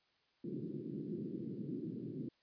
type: band-pass noise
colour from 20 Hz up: white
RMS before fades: -43 dBFS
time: 0.44-2.29 s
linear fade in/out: 5 ms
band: 130 to 370 Hz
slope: 48 dB/octave
effects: white hiss -75 dBFS RMS until 2.42 s + resampled to 11025 Hz